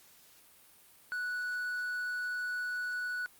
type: tone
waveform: triangle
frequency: 1476 Hz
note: F#6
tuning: 5 cents flat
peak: -31 dBFS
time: 1.12-3.26 s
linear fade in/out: 0 ms
effects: white hiss -60 dBFS RMS until 3.39 s + Opus 48 kbps